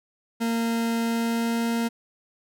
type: tone with pitch glide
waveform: 40% pulse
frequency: 230.2 to 231.7 Hz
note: A#3 to A#3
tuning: -22 to -10 cents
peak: -22 dBFS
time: 0.4-1.89 s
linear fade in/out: 20 ms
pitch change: +12 cents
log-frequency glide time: 1.01-1.67 s
effects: none